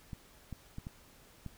clicks, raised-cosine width 5 ms, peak -29 dBFS, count 5, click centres 0.132 / 0.527 / 0.784 / 0.869 / 1.463 s, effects pink hiss -60 dBFS RMS until 1.57 s

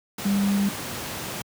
sine tone in noise, 199.9 Hz, G3, 34 cents sharp, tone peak -19 dBFS, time 0.25-0.69 s, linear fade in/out 5 ms, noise pink, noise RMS -32 dBFS, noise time 0.18-1.42 s, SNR +10 dB, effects high-pass 100 Hz 12 dB/octave

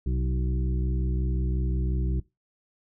harmonic tone with a mistuned harmonic, 62.9 Hz, B1, 32 cents sharp, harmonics 1 / 2 / 3 / 5 / 6, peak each -25 / -31 / -35 / -39 / -41 dBFS, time 0.06-2.2 s, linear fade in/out 5 ms, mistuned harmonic 2, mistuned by +37 cents, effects noise-tail reverb RT60 0.2 s tail -19 dB re dry

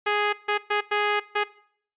10% pulse tone bursts at uneven times, 415.3 Hz, G#4, in tune, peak -13 dBFS, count 5, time 0.06-0.33 / 0.48-0.58 / 0.7-0.81 / 0.91-1.2 / 1.35-1.44 s, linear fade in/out 10 ms, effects noise-tail reverb RT60 0.6 s tail -20 dB re dry + resampled to 8000 Hz

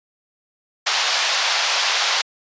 white band-pass noise, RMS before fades -20 dBFS, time 0.86-2.22 s, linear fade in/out 10 ms, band 630 to 5400 Hz, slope 24 dB/octave, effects resampled to 16000 Hz

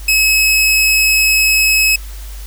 sawtooth tone, 2570 Hz, E7, 45 cents flat, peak -6 dBFS, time 0.08-1.96 s, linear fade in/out 5 ms, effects added 50 Hz sine -26 dBFS peak until 2.46 s + white hiss -38 dBFS RMS until 2.46 s

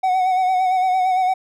triangle tone with vibrato, 744 Hz, F#5, 9 cents sharp, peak -13 dBFS, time 0.03-1.34 s, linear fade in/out 10 ms, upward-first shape sine, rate 8.8 Hz, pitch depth 37 cents each way, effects none

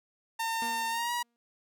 sawtooth tone with pitch glide, 908 to 961.4 Hz, A#5 to B5, -46 to -47 cents, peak -26 dBFS, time 0.39-1.23 s, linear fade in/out 10 ms, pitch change +99 cents, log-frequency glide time 0.89-1.12 s
sawtooth tone with exponential decay, 236.1 Hz, A#3, 22 cents sharp, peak -34 dBFS, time 0.62-1.36 s, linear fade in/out 0 ms, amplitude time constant 160 ms
effects none

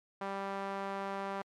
sawtooth tone with band-pass filter, 196.4 Hz, G3, 4 cents sharp, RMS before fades -38 dBFS, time 0.21-1.42 s, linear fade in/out 5 ms, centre 950 Hz, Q 1.2, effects MP3 96 kbps

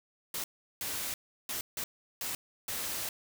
white noise bursts at uneven times, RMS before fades -36 dBFS, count 6, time 0.34-0.44 / 0.81-1.14 / 1.49-1.61 / 1.77-1.84 / 2.21-2.35 / 2.68-3.09 s, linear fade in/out 2 ms, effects none

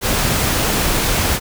pink noise, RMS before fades -17 dBFS, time 0.01-1.4 s, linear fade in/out 50 ms, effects none

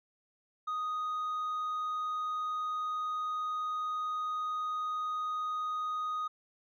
triangle tone with hard clipping, 1244.5 Hz, D#6, in tune, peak -31 dBFS, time 0.67-6.28 s, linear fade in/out 10 ms, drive 1 dB, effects none

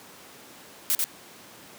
blue noise with echo, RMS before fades -23 dBFS, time 0.9-0.95 s, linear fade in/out 0 ms, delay 91 ms, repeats 1, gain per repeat -2 dB, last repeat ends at 1.041 s, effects pink hiss -47 dBFS RMS until 1.78 s + high-pass 200 Hz 12 dB/octave

